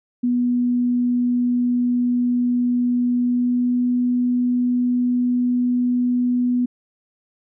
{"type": "tone with pitch glide", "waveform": "sine", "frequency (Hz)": [244.7, 246.4], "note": ["B3", "B3"], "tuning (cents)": [-16, -4], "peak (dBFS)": -16, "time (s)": [0.23, 6.66], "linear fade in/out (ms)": 10, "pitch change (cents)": 12, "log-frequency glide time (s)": [3.2, 3.84], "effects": []}